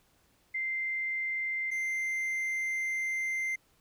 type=tone pair in turn; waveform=sine / triangle; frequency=2086 / 2086 Hz; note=C7 / C7; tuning=-6 / -6 cents; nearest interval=unison; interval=0 cents; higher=neither; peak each=-30 / -28 dBFS; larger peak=second; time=0.54-1.71 / 1.71-3.56 s; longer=second; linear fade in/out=10 ms; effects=pink hiss -68 dBFS RMS until 3.8 s